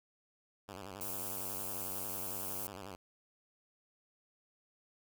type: tone with vibrato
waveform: 5% pulse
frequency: 96.3 Hz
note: G2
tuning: 30 cents flat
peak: -34 dBFS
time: 0.68-2.96 s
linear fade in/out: 10 ms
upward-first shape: square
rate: 11 Hz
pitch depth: 110 cents each way
type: high-pass noise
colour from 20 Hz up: white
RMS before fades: -41 dBFS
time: 1.01-2.67 s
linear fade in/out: 0 ms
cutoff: 9500 Hz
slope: 12 dB/octave
effects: none